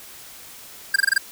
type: tone bursts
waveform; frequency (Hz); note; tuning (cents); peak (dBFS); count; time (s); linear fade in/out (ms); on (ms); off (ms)
square; 1600; G6; +35; -14; 6; 0.94-1.18; 5; 20; 24
effects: white hiss -42 dBFS RMS until 1.31 s